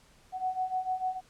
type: beating tone pair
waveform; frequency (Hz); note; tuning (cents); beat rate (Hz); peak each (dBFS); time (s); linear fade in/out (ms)
sine; 740 / 746.7; F#5 / F#5; 0 / +16; 6.7; -34 / -31; 0.32-1.21; 50
effects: pink hiss -61 dBFS RMS until 1.29 s + low-pass 10000 Hz 12 dB/octave